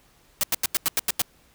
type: noise bursts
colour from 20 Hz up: white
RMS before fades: -22 dBFS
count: 8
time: 0.41-1.218 s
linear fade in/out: 0 ms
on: 24 ms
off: 88 ms
effects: pink hiss -59 dBFS RMS until 1.54 s